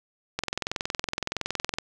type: click train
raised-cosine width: 0.2 ms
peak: -10 dBFS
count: 31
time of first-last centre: 0.39-1.785 s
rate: 21.5 Hz
effects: none

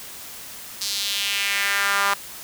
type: tone with high-pass filter sweep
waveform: sawtooth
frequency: 199.8 Hz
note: G3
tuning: 33 cents sharp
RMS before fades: -23 dBFS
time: 0.81-2.14 s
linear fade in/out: 5 ms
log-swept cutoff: 4800 to 1100 Hz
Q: 2.3
effects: white hiss -38 dBFS RMS until 2.43 s

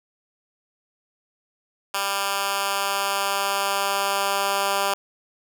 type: tone with high-pass filter sweep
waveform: 10% pulse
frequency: 198 Hz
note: G3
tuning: 18 cents sharp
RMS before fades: -24 dBFS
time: 1.94-4.94 s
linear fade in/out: 5 ms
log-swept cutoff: 1100 to 670 Hz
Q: 0.75
effects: none

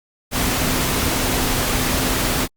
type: tone in noise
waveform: sine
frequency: 256.5 Hz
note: C4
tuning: 34 cents flat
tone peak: -28 dBFS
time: 0.31-2.48 s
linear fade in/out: 50 ms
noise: pink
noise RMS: -20 dBFS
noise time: 0.31-2.48 s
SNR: -11 dB
effects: Opus 48 kbps

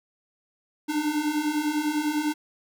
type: beating tone pair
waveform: square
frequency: 293.7 / 303.7 Hz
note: D4 / D#4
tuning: 0 / -42 cents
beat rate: 10 Hz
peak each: -30 / -26 dBFS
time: 0.88-2.34 s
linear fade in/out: 20 ms
effects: none

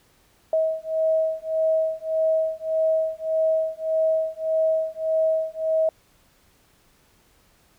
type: beating tone pair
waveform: sine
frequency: 638 / 639.7 Hz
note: D#5 / D#5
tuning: +43 / +48 cents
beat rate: 1.7 Hz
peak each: -23 dBFS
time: 0.53-5.89 s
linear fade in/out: 2 ms
effects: pink hiss -60 dBFS RMS until 7.78 s

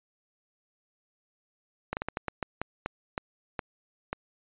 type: slowing click train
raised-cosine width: 0.5 ms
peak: -15 dBFS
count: 12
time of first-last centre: 1.93-4.13 s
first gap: 39 ms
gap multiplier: 1.3
effects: resampled to 8000 Hz

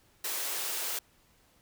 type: high-pass noise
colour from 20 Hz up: white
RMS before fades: -34 dBFS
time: 0.24-0.99 s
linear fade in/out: 5 ms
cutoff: 310 Hz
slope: 48 dB/octave
effects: pink hiss -65 dBFS RMS until 1.61 s

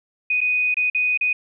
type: tone with dropouts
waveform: sine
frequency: 2489 Hz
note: D#7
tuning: in tune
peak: -17 dBFS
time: 0.3-1.33 s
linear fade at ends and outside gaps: 5 ms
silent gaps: 0.407-0.413 / 0.743-0.768 / 0.9-0.947 / 1.175-1.21 s
effects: none

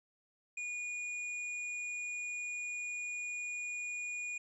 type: tone with tanh clipping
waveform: sine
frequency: 2447 Hz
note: D#7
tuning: 29 cents flat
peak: -39 dBFS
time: 0.57-4.38 s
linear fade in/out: 5 ms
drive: 15 dB
effects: resampled to 24000 Hz

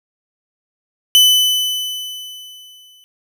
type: tone with exponential decay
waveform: 40% pulse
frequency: 3000 Hz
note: F#7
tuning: 23 cents sharp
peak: -5 dBFS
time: 1.15-3.04 s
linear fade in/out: 0 ms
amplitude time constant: 410 ms
effects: none

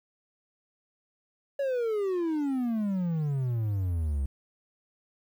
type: exponential sweep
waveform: triangle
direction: down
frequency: 568 to 66.3 Hz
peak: -24 dBFS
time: 1.59-4.26 s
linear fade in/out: 5 ms
effects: 10-bit

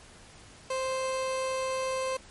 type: tone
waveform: 30% pulse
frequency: 523.3 Hz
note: C5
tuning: in tune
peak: -26 dBFS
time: 0.7-2.17 s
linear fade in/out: 5 ms
effects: pink hiss -52 dBFS RMS until 2.3 s + MP3 48 kbps

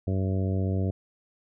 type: harmonic tone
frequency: 95.2 Hz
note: F#2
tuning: 50 cents sharp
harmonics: 1 / 2 / 3 / 4 / 5 / 6 / 7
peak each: -25 / -31 / -35 / -37 / -39 / -41 / -42 dBFS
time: 0.07-0.91 s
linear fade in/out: 5 ms
effects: none

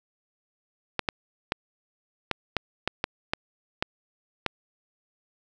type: clicks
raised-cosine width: 0.3 ms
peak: -8 dBFS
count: 10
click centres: 0.993 / 1.088 / 1.521 / 2.313 / 2.567 / 2.876 / 3.041 / 3.335 / 3.825 / 4.463 s
effects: none

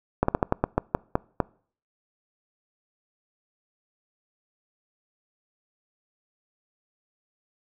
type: slowing click train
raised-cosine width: 1 ms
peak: -6 dBFS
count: 10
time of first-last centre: 0.23-1.403 s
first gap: 54 ms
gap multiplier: 1.21
effects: noise-tail reverb RT60 0.5 s tail -25 dB re dry

